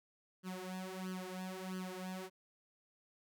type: tone with flanger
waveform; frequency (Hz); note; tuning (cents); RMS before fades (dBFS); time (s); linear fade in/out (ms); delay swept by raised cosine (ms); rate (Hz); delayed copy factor
sawtooth; 185.8; F#3; +7; -44; 0.43-2.3; 50; 0.65 to 4.25; 1.5; +0.85
effects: none